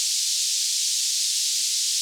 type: band-pass noise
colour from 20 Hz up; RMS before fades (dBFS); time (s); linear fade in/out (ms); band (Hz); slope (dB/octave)
pink; -24; 0-2.01; 0; 4200 to 7900; 24
effects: none